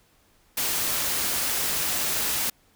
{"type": "noise", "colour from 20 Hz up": "white", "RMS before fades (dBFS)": -26, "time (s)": [0.57, 2.5], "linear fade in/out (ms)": 5, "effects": ["pink hiss -62 dBFS RMS until 2.75 s"]}